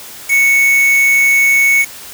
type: tone with quantisation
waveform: triangle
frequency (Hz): 2217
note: C#7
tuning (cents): 0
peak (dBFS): -6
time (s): 0.28-1.86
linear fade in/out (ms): 50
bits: 3
effects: white hiss -32 dBFS RMS until 2.13 s